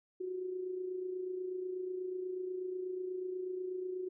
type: tone with amplitude modulation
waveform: sine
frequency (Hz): 368.2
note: F#4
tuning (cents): -8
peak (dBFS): -34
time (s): 0.2-4.09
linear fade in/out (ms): 10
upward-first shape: sine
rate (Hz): 28.2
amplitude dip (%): 50
effects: none